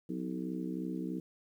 harmonic tone with a mistuned harmonic, 63.1 Hz, B1, 38 cents sharp, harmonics 3 / 4 / 5 / 6 / 7, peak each -39 / -40 / -39 / -47 / -48 dBFS, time 0.09-1.2 s, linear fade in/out 5 ms, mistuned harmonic 3, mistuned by -85 cents, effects 11-bit

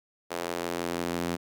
sawtooth tone with high-pass filter sweep, 86 Hz, F2, 26 cents flat, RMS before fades -32 dBFS, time 0.3-1.37 s, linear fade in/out 20 ms, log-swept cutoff 490 to 220 Hz, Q 1.2, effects none

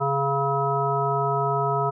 harmonic tone with a mistuned harmonic, 138.59 Hz, C#3, in tune, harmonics 1 / 3 / 5 / 7 / 9, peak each -27 / -27 / -27 / -27 / -27 dBFS, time 0-1.91 s, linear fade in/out 20 ms, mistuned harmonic 9, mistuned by +51 cents, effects none

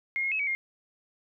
sine tone with pitch steps, 2139 / 2156 / 2576 / 2269 / 2128 Hz, C7 / C#7 / E7 / C#7 / C7, +38 / -49 / -41 / +40 / +29 cents, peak -26 dBFS, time 0.16-0.55 s, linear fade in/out 0 ms, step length 78 ms, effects none

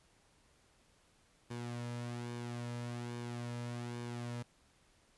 sawtooth tone with flanger, 120 Hz, B2, 49 cents flat, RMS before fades -42 dBFS, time 1.5-4.43 s, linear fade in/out 10 ms, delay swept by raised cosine 1.5 to 2.7 ms, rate 1.2 Hz, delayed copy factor -0.5, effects pink hiss -69 dBFS RMS until 5.17 s + resampled to 24000 Hz

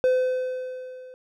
triangle tone with level ramp, 510 Hz, C5, 44 cents flat, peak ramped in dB -14 to -39 dBFS, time 0.04-1.14 s, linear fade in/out 0 ms, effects none

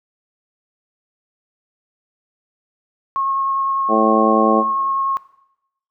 sine tone with vibrato, 1086 Hz, C#6, 36 cents flat, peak -17 dBFS, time 3.16-5.17 s, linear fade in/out 0 ms, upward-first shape sine, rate 10 Hz, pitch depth 8 cents each way
harmonic tone, 110 Hz, A2, in tune, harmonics 2 / 3 / 4 / 5 / 6 / 7, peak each -20 / -20 / -20 / -20 / -20 / -20 dBFS, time 3.88-4.64 s, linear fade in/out 50 ms
effects noise-tail reverb RT60 0.8 s tail -17 dB re dry

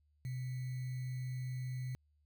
sine tone with sample-and-hold, 127.5 Hz, C3, 44 cents flat, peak -37 dBFS, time 0.25-1.95 s, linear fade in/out 0 ms, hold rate 2100 Hz, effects added 74 Hz sine -70 dBFS peak until 2.25 s

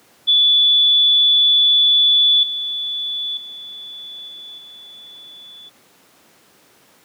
sine tone with level steps, 3454 Hz, A7, 33 cents flat, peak -10 / -21 / -31 / -33 / -37 dBFS, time 0.27-5.7 s, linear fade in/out 20 ms, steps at 2.43 / 3.37 / 4.28 / 4.58 s, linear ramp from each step 2 ms, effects pink hiss -52 dBFS RMS until 7.04 s + high-pass 200 Hz 12 dB/octave

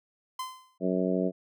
45% pulse tone with exponential decay, 1031 Hz, C6, 26 cents flat, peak -30 dBFS, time 0.39-0.78 s, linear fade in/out 5 ms, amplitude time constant 83 ms
harmonic tone, 92.5 Hz, F#2, in tune, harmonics 2 / 3 / 4 / 5 / 6 / 7, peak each -29 / -31 / -32 / -33 / -34 / -34 dBFS, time 0.8-1.32 s, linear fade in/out 50 ms
effects none

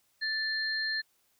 sine tone pair together, 1760 / 4190 Hz, A6 / C8, 0 / +2 cents, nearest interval octave + minor third, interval 1502 cents, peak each -31 / -33 dBFS, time 0.21-1.02 s, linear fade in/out 20 ms, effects white hiss -71 dBFS RMS until 1.39 s

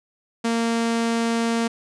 sawtooth tone, 230.6 Hz, A#3, 19 cents flat, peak -16 dBFS, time 0.44-1.68 s, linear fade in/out 10 ms, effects resampled to 22050 Hz

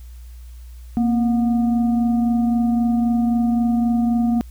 sine tone with frequency modulation, 233.1 Hz, A#3, in tune, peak -15 dBFS, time 0.97-4.41 s, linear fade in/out 0 ms, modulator 490 Hz, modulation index 0.39, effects added 60 Hz sine -35 dBFS peak until 4.5 s + white hiss -55 dBFS RMS until 4.5 s

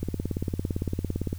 click train, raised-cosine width 3 ms, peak -15 dBFS, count 24, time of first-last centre 0.03-1.329 s, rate 17.7 Hz, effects added 88 Hz sine -35 dBFS peak until 1.38 s + white hiss -54 dBFS RMS until 1.38 s

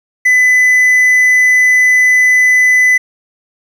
triangle tone, 2004 Hz, B6, 25 cents sharp, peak -4 dBFS, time 0.25-2.98 s, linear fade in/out 10 ms, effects 7-bit

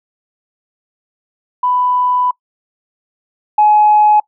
sine tone pair in turn, 994 / 844.3 Hz, B5 / G#5, +11 / +28 cents, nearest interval minor third, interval 283 cents, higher first, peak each -11 / -5 dBFS, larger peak second, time 1.63-2.31 / 3.58-4.2 s, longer first, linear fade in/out 5 ms, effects noise-tail reverb RT60 0.1 s tail -23 dB re dry + tanh soft clip ceiling -1 dBFS

